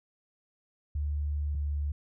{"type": "tone pair in turn", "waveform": "sine", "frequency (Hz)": [73.42, 72.79], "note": ["D2", "D2"], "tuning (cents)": [0, -15], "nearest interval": "unison", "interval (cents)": 15, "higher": "first", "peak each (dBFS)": -28, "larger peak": "neither", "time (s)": [[0.95, 1.55], [1.55, 1.92]], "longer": "first", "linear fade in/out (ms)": 5, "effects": []}